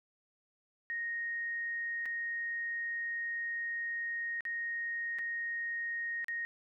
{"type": "tone with dropouts", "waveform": "sine", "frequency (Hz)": 1864.7, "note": "A#6", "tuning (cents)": 0, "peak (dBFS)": -34, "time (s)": [0.9, 6.45], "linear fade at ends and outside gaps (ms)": 0, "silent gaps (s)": [[2.056, 2.06], [4.407, 4.452], [5.186, 5.191], [6.244, 6.283]], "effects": []}